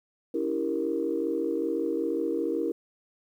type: chord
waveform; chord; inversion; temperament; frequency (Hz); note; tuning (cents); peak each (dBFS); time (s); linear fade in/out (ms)
sine; C# diminished seventh; none; equal with one note detuned; 284.3 / 329.6 / 392 / 466.2; C#4 / E4 / G4 / Bb4; +44 / 0 / 0 / 0; -33 / -29 / -33 / -30; 0.34-2.72; 5
effects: tanh soft clip ceiling -15 dBFS + 10-bit